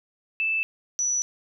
sine tone pair in turn, 2636 / 5918 Hz, E7 / F#8, -1 / -1 cents, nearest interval octave + major second, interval 1400 cents, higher second, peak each -22 dBFS, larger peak neither, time 0.4-0.63 / 0.99-1.22 s, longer neither, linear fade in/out 0 ms, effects none

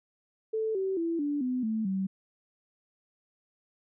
sine tone with pitch steps, 440 / 383 / 333.5 / 290.3 / 252.7 / 220 / 191.52 Hz, A4 / G4 / E4 / D4 / B3 / A3 / G3, 0 / -40 / +20 / -20 / +40 / 0 / -40 cents, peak -27 dBFS, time 0.53-2.07 s, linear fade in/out 10 ms, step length 220 ms, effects none

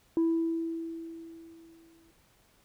sine tone with exponential decay, 329.6 Hz, E4, in tune, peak -20 dBFS, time 0.17-2.11 s, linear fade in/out 1 ms, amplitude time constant 420 ms, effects tanh soft clip ceiling -21 dBFS + pink hiss -65 dBFS RMS until 2.64 s

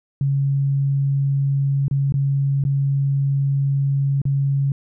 sine tone with dropouts, 138.59 Hz, C#3, in tune, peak -16 dBFS, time 0.21-4.72 s, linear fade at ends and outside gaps 2 ms, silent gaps 1.882-1.911 / 2.123-2.14 / 2.639-2.65 / 4.217-4.253 s, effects none

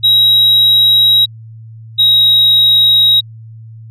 sine tone pair in turn, 3835 / 3811 Hz, A#7 / A#7, +48 / +38 cents, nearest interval unison, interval 10 cents, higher first, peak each -3 dBFS, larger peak neither, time 0.03-1.26 / 1.98-3.21 s, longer neither, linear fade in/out 20 ms, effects tanh soft clip ceiling -4 dBFS + added 112 Hz sine -30 dBFS peak until 3.9 s

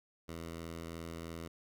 10% pulse tone, 83 Hz, E2, 12 cents sharp, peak -34 dBFS, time 0.28-1.48 s, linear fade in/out 10 ms, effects none

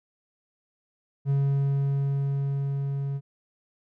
triangle tone with level ramp, 139 Hz, C#3, 5 cents sharp, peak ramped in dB -18 to -25 dBFS, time 1.25-3.21 s, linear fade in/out 50 ms, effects none

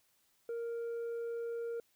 sine tone with tanh clipping, 466.2 Hz, A#4, in tune, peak -37 dBFS, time 0.49-1.8 s, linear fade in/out 2 ms, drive 3 dB, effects white hiss -73 dBFS RMS until 1.95 s

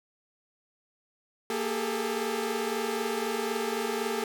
sawtooth tone cluster, 232 / 398.3 / 416.2 / 440 Hz, A#3 / G4 / G#4 / A4, -8 / +28 / +4 / 0 cents, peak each -31 / -30 / -32 / -29 dBFS, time 1.5-4.24 s, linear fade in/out 2 ms, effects none

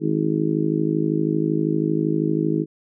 harmonic tone, 52.7 Hz, G#1, 26 cents sharp, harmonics 3 / 4 / 5 / 6 / 7 / 8, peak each -24 / -28 / -28 / -22 / -28 / -28 dBFS, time 0-2.66 s, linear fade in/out 50 ms, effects none

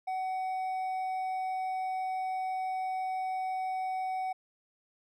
triangle tone with hard clipping, 751 Hz, F#5, 26 cents sharp, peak -32 dBFS, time 0.07-4.33 s, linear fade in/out 10 ms, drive 7 dB, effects none

